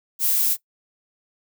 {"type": "noise", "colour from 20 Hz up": "violet", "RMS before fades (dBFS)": -20, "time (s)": [0.19, 0.57], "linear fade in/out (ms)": 50, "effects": ["noise-tail reverb RT60 0.1 s tail -19 dB re dry"]}